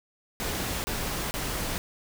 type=noise bursts; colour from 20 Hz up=pink; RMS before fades=-31 dBFS; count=3; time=0.4-1.78 s; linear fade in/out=0 ms; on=440 ms; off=30 ms; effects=none